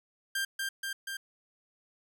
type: tone with echo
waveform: sawtooth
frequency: 1588 Hz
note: G6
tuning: 22 cents sharp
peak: -26 dBFS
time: 0.35-0.45 s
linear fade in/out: 5 ms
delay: 240 ms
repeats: 3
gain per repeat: -2 dB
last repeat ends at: 1.17 s
effects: none